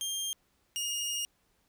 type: tone pair in turn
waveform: 20% pulse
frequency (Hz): 3197 / 2848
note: G7 / F7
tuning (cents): +33 / +33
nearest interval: major second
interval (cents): 200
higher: first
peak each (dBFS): -27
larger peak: neither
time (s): 0.01-0.33 / 0.76-1.25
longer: second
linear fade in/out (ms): 0
effects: pink hiss -72 dBFS RMS until 1.68 s